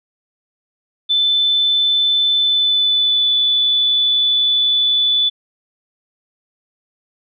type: tone with pitch glide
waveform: sine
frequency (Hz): 3520 to 3476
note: A7 to A7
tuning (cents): 0 to -22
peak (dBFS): -12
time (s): 1.09-5.3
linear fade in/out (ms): 20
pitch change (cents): -22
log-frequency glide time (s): 2.37-3.32
effects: none